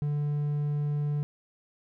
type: tone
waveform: triangle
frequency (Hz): 146.83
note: D3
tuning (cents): 0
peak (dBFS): -24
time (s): 0.02-1.23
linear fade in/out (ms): 0
effects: none